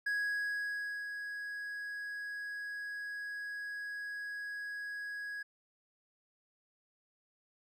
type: tone with ADSR envelope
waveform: triangle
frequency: 1661.2 Hz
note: G#6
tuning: in tune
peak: -29 dBFS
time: 0.06-5.43 s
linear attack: 8 ms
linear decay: 990 ms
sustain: -8 dB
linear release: 9 ms
effects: none